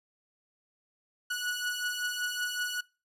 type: beating tone pair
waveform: sawtooth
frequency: 1464 / 1469.3 Hz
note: F#6 / F#6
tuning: -19 / -13 cents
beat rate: 5.3 Hz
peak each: -33 / -29 dBFS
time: 1.3-2.81 s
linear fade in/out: 10 ms
effects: noise-tail reverb RT60 0.3 s tail -22 dB re dry + resampled to 32000 Hz